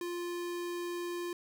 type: tone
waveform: square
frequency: 349.2 Hz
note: F4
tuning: in tune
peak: -36 dBFS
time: 0.01-1.33 s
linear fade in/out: 2 ms
effects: none